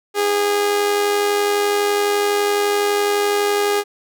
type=tone with amplitude modulation; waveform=sawtooth; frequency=410 Hz; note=G#4; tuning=22 cents flat; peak=-10 dBFS; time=0.14-3.84 s; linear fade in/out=50 ms; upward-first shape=sine; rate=91.9 Hz; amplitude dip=40%; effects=none